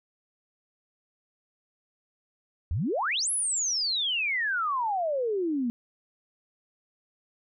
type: exponential two-way sweep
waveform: sine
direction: up then down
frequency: 70 to 11175 to 228.5 Hz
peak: -25 dBFS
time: 2.71-5.7 s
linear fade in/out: 0 ms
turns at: 3.31 s
effects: none